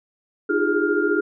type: tone cluster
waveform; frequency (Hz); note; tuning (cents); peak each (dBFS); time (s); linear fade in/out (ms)
sine; 305.6 / 348.4 / 403 / 417.2 / 1407; D#4 / F4 / G4 / G#4 / F6; -31 / -4 / +48 / +8 / +12; -24; 0.49-1.21; 10
effects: none